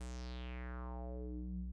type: tone with low-pass filter sweep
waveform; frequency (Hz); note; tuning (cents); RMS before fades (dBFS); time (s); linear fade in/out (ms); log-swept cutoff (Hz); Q
square; 61.74; B1; 0; -44; 0-1.72; 10; 9100 to 130; 3.6
effects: none